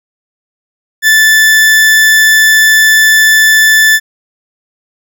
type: tone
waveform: 40% pulse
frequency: 1753 Hz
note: A6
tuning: 7 cents flat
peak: -3 dBFS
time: 1.02-4 s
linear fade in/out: 50 ms
effects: none